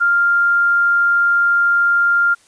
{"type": "tone", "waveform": "sine", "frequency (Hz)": 1396.9, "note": "F6", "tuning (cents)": 0, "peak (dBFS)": -11, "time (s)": [0, 2.35], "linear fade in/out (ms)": 20, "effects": ["white hiss -52 dBFS RMS until 2.47 s", "resampled to 22050 Hz"]}